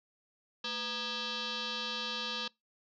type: tone with frequency modulation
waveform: sine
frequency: 220 Hz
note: A3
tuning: in tune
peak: -34 dBFS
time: 0.64-2.48 s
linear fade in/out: 5 ms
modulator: 720 Hz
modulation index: 6.2
effects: noise-tail reverb RT60 0.2 s tail -25 dB re dry